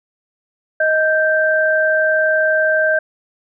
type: tone pair together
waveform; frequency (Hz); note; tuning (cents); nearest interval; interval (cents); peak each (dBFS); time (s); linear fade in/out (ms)
sine; 626.6 / 1568; D#5 / G6; +12 / 0; octave + major third; 1588; -15; 0.8-2.99; 5
effects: none